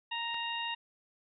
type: harmonic tone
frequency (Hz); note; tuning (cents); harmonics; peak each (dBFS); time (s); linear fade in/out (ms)
932.3; A#5; 0; 1 / 2 / 3 / 4; -38 / -41 / -37 / -42; 0.11-0.75; 10
type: click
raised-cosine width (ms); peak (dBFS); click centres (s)
0.3; -31; 0.344
effects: none